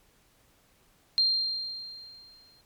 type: tone with exponential decay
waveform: sine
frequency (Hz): 4186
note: C8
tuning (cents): 0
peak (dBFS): -19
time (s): 1.18-2.61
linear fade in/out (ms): 0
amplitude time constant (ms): 310
effects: pink hiss -64 dBFS RMS until 2.65 s + MP3 96 kbps